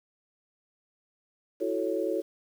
sine chord, F# minor seventh, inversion third, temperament equal, 329.6 / 370 / 440 / 554.4 Hz, E4 / F#4 / A4 / C#5, 0 / 0 / 0 / 0 cents, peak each -32 dBFS, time 1.6-2.22 s, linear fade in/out 20 ms, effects 9-bit

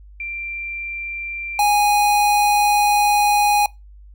sine / square tone pair in turn, 2362 / 826.9 Hz, D7 / G#5, +9 / -8 cents, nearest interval octave + tritone, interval 1817 cents, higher first, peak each -25 / -14 dBFS, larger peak second, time 0.2-1.59 / 1.59-3.66 s, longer second, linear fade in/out 2 ms, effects noise-tail reverb RT60 0.2 s tail -22 dB re dry + added 50 Hz sine -40 dBFS peak until 4.14 s

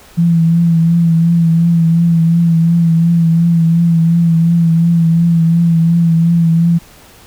sine tone with vibrato, 167 Hz, E3, 23 cents sharp, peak -7 dBFS, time 0.17-6.79 s, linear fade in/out 20 ms, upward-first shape triangle, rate 2.8 Hz, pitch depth 40 cents each way, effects pink hiss -41 dBFS RMS until 7.26 s

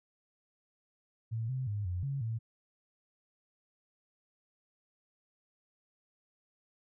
sine tone with pitch steps, 113.1 / 129.9 / 103.3 / 89.7 / 138.3 / 113 Hz, A2 / C3 / G#2 / F2 / C#3 / A2, +48 / -12 / -9 / +47 / -4 / +47 cents, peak -32 dBFS, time 1.31-2.39 s, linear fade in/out 20 ms, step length 180 ms, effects none

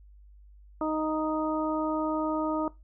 harmonic tone, 311.1 Hz, D#4, in tune, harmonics 1 / 2 / 3 / 4, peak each -29 / -32 / -34 / -35 dBFS, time 0.81-2.68 s, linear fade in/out 2 ms, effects noise-tail reverb RT60 0.2 s tail -19 dB re dry + added 50 Hz sine -50 dBFS peak until 2.83 s

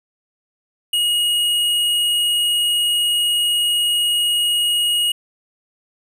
square tone, 2884 Hz, F#7, 45 cents flat, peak -16 dBFS, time 0.93-5.12 s, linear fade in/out 5 ms, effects none

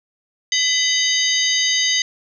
sine tone cluster, 2009 / 3024 / 3739 / 4811 / 6330 Hz, B6 / F#7 / A#7 / D8 / G8, +29 / +37 / +4 / +41 / +16 cents, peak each -22 dBFS, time 0.52-2.02 s, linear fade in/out 2 ms, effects none

